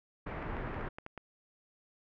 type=low-pass noise; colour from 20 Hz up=pink; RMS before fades=-39 dBFS; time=0.26-0.89 s; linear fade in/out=10 ms; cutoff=2000 Hz; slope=24 dB/octave
type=clicks; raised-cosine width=0.5 ms; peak=-28 dBFS; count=7; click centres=0.426 / 0.568 / 0.744 / 0.81 / 0.985 / 1.064 / 1.177 s
effects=none